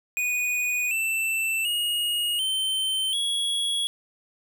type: tone with pitch steps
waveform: square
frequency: 2472 / 2665 / 2873 / 3097 / 3338 Hz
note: D#7 / E7 / F7 / G7 / G#7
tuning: -12 / +18 / +48 / -22 / +8 cents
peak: -24 dBFS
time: 0.17-3.87 s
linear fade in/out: 0 ms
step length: 740 ms
effects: none